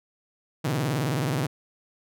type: tone with vibrato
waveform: sawtooth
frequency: 140 Hz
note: C#3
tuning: 18 cents sharp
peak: -20 dBFS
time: 0.64-1.47 s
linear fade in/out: 10 ms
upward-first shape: sine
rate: 19 Hz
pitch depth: 270 cents each way
effects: none